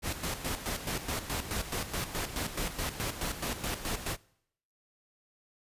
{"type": "noise with tremolo", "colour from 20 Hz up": "pink", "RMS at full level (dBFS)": -33, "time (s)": [0.02, 4.17], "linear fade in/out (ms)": 50, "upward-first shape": "square", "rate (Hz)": 4.7, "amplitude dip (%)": 65, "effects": ["noise-tail reverb RT60 0.7 s tail -23 dB re dry", "resampled to 32000 Hz"]}